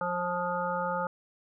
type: harmonic tone with a mistuned harmonic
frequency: 177.8 Hz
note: F3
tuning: 31 cents sharp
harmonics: 1 / 3 / 5 / 7 / 8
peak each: -38 / -33 / -33 / -34 / -38 dBFS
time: 0.01-1.07 s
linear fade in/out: 2 ms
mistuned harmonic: 5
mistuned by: -31 cents
effects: none